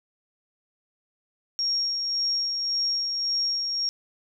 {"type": "tone with tremolo", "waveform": "sine", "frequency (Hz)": 5570, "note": "F8", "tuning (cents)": -5, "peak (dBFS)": -22, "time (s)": [1.59, 3.89], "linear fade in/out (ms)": 0, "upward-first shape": "sine", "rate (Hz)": 1.8, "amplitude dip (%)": 35, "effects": []}